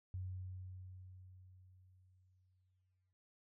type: tone with exponential decay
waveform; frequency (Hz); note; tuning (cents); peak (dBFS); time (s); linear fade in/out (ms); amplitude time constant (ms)
sine; 92.5; F#2; 0; -40; 0.14-3.13; 0; 650
effects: noise-tail reverb RT60 0.4 s tail -26 dB re dry